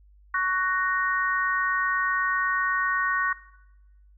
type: harmonic tone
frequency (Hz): 372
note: F#4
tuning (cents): +9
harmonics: 3 / 4 / 5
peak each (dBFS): -26 / -26 / -28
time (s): 0.34-3.33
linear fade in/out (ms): 5
effects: noise-tail reverb RT60 0.9 s tail -17 dB re dry + added 50 Hz sine -52 dBFS peak until 4.17 s

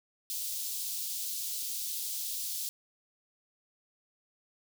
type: high-pass noise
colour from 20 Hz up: white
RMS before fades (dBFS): -36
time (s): 0.3-2.69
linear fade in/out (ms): 0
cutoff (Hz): 3600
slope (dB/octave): 24
effects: none

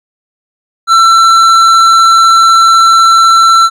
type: tone with hard clipping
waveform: sine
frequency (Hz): 1342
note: E6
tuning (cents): +31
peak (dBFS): -4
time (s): 0.87-3.7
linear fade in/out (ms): 50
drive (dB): 10
effects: none

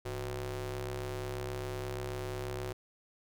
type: ring-modulated tone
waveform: sawtooth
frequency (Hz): 134.6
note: C3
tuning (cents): +49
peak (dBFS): -29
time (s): 0.05-2.73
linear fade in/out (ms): 10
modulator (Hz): 236
effects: none

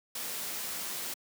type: noise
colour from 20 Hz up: white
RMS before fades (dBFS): -37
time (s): 0.15-1.14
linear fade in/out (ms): 5
effects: high-pass 150 Hz 12 dB/octave

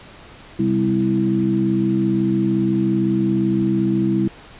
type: harmonic tone with a mistuned harmonic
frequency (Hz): 65.7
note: C2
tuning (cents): +8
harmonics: 2 / 3 / 4 / 5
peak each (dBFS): -24 / -19 / -27 / -19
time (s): 0.59-4.28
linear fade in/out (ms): 5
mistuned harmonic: 4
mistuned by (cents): -54
effects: pink hiss -42 dBFS RMS until 4.59 s + resampled to 8000 Hz

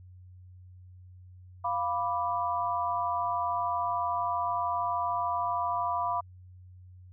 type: chord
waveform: sine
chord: B diminished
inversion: second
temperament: equal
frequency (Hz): 698.5 / 987.8 / 1174.7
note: F5 / B5 / D6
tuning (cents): 0 / 0 / 0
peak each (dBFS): -32 / -30 / -33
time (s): 1.64-6.21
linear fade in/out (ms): 10
effects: added 91 Hz sine -48 dBFS peak until 7.12 s

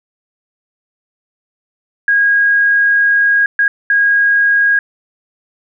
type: tone bursts at uneven times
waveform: sine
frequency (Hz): 1638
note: G#6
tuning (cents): -24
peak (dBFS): -8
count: 3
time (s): 2.08-3.46 / 3.59-3.68 / 3.9-4.79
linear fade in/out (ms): 2
effects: none

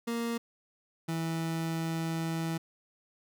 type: tone pair in turn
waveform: 30% pulse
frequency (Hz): 233.1 / 163.68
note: A#3 / E3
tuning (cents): 0 / -12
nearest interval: tritone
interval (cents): 612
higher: first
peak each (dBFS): -28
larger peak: neither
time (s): 0.07-0.38 / 1.08-2.58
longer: second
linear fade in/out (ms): 10
effects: none

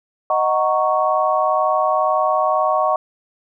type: chord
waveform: sine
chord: D# minor seventh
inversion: none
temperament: equal with one note detuned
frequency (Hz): 622.3 / 744.3 / 932.3 / 1108.7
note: D#5 / F#5 / A#5 / C#6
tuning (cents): 0 / +10 / 0 / 0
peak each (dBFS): -19 / -20 / -25 / -19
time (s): 0.3-2.96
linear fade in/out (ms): 2
effects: none

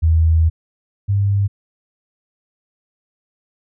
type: tone pair in turn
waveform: sine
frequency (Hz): 80.9 / 99.99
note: E2 / G2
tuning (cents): -32 / +35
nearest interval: major third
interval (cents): 367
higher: second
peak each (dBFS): -10 / -13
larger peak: first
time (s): 0.02-0.5 / 1.08-1.48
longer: first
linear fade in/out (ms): 20
effects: none

